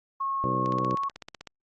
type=tone with pitch glide; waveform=sine; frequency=1089 to 1105.5 Hz; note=C#6 to C#6; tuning=-31 to -5 cents; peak=-26 dBFS; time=0.2-1.09 s; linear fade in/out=10 ms; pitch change=+26 cents; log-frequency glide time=0.66-0.85 s
type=harmonic tone; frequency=63.5 Hz; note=B1; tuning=49 cents sharp; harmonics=2 / 3 / 4 / 5 / 6 / 7 / 8 / 9; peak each=-32 / -34 / -36 / -34 / -36 / -42 / -36 / -39 dBFS; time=0.44-0.95 s; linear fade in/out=0 ms
type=click train; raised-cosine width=0.2 ms; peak=-23 dBFS; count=14; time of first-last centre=0.66-1.473 s; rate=16 Hz
effects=Opus 24 kbps